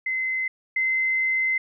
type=tone pair in turn; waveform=sine; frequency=2054 / 2062 Hz; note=C7 / C7; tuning=-33 / -26 cents; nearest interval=unison; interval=7 cents; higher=second; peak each=-23 / -20 dBFS; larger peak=second; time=0.06-0.48 / 0.76-1.58 s; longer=second; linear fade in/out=5 ms; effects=none